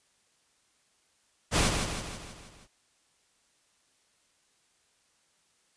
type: noise with echo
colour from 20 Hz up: pink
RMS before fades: -24 dBFS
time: 1.51-1.72 s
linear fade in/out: 50 ms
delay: 160 ms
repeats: 6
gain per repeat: -5 dB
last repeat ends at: 2.68 s
effects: white hiss -69 dBFS RMS until 5.76 s + resampled to 22050 Hz